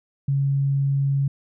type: tone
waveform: sine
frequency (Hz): 138.59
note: C#3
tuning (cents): 0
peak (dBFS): -18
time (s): 0.28-1.28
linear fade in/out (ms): 5
effects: none